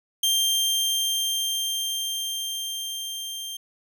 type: tone with level ramp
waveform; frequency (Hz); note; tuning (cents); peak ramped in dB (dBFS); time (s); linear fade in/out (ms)
sawtooth; 3173; G7; +20; -16 to -29; 0.23-3.57; 5
effects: none